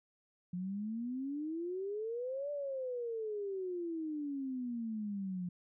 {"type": "exponential two-way sweep", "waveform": "sine", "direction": "up then down", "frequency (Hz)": [175, 587.3, 175], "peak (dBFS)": -36, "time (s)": [0.53, 5.49], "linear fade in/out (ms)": 5, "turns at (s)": 2.51, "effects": []}